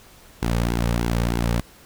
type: tone with flanger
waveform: sawtooth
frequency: 58.27 Hz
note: A#1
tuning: in tune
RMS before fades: -22 dBFS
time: 0.42-1.61 s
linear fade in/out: 5 ms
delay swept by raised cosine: 1.6 to 3 ms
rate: 3.2 Hz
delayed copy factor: -0.65
effects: pink hiss -49 dBFS RMS until 1.85 s